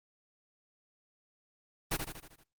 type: noise with echo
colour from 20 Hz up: pink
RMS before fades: -31 dBFS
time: 1.91-1.97 s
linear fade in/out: 10 ms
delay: 78 ms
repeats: 6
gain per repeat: -5 dB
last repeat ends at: 2.438 s
effects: noise-tail reverb RT60 0.2 s tail -19 dB re dry + Opus 24 kbps